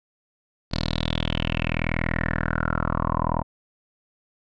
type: tone with low-pass filter sweep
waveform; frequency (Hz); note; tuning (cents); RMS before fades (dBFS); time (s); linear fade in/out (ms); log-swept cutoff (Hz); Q
10% pulse; 40.65; E1; -23; -25; 0.71-3.43; 20; 4500 to 900; 6.9
effects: none